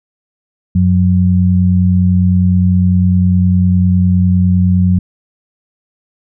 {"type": "tone pair together", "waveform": "sine", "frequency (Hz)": [92.35, 182.2], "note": ["F#2", "F#3"], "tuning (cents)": [-3, -26], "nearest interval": "octave", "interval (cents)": 1177, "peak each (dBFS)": -10, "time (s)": [0.75, 4.99], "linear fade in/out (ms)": 5, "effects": []}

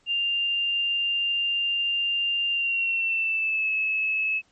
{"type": "tone with pitch glide", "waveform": "sine", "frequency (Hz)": [2794, 2592], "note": ["F7", "E7"], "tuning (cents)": [0, -30], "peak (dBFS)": -22, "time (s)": [0.06, 4.42], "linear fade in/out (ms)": 50, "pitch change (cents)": -130, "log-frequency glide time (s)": [2.51, 3.7], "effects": ["pink hiss -64 dBFS RMS until 4.51 s", "MP3 32 kbps"]}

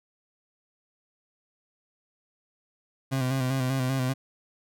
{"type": "tone with vibrato", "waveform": "30% pulse", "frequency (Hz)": 130.81, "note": "C3", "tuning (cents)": 0, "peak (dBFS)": -22, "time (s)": [3.11, 4.14], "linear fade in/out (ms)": 20, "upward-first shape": "square", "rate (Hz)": 5.1, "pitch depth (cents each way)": 41, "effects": []}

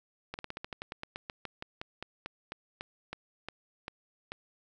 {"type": "slowing click train", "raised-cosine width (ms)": 0.3, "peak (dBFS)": -22, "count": 23, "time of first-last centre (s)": [0.34, 4.32], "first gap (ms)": 49, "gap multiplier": 1.11, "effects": []}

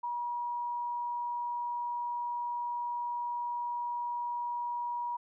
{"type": "tone", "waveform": "sine", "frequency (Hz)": 960, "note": "B5", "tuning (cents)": -49, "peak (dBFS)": -32, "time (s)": [0.03, 5.17], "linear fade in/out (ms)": 10, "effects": []}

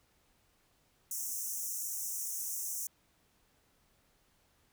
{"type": "high-pass noise", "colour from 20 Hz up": "pink", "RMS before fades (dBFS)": -38, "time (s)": [1.11, 2.87], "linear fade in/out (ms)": 2, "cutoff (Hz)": 5700, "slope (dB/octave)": 96, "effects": ["pink hiss -71 dBFS RMS until 4.72 s"]}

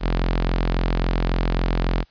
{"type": "tone with notch filter", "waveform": "sawtooth", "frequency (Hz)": 43.65, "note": "F1", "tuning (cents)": 0, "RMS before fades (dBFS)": -21, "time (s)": [0, 2.05], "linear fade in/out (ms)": 50, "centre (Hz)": 89, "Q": 1.8, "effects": ["white hiss -58 dBFS RMS until 2.1 s", "resampled to 11025 Hz"]}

